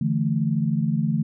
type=chord; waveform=sine; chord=D suspended second; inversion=none; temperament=equal with one note detuned; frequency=146.83 / 166.15 / 220 Hz; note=D3 / E3 / A3; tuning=0 / +14 / 0 cents; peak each=-24 dBFS; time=0.01-1.23 s; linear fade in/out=5 ms; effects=none